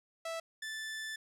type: tone pair in turn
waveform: sawtooth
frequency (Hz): 658 / 1756.6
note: E5 / A6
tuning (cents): -3 / -3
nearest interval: octave + perfect fourth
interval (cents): 1700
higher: second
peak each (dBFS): -33 / -35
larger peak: first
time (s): 0.25-0.4 / 0.62-1.16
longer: second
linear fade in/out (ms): 5
effects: low-pass 10000 Hz 12 dB/octave